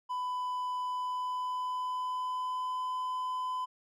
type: tone with pitch glide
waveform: triangle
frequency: 999 to 1011.8 Hz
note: B5 to B5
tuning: +20 to +42 cents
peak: -30 dBFS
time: 0.09-3.66 s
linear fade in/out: 20 ms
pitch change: +22 cents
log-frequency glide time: 0.8-2.84 s
effects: none